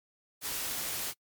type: noise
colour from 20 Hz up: white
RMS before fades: -35 dBFS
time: 0.41-1.14 s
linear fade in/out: 50 ms
effects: noise-tail reverb RT60 0.1 s tail -26 dB re dry + MP3 96 kbps